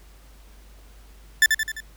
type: tone with echo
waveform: 40% pulse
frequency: 1760 Hz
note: A6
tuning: in tune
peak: -11 dBFS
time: 1.42-1.46 s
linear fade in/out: 2 ms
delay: 86 ms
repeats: 4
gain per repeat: -5 dB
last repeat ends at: 1.804 s
effects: added 50 Hz sine -46 dBFS peak until 1.96 s + pink hiss -55 dBFS RMS until 1.96 s